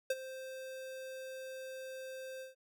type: tone with ADSR envelope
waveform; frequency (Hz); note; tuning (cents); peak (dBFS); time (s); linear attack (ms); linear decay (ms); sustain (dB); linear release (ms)
square; 523.3; C5; 0; -29; 0.1-2.55; 5; 37; -15; 140
effects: none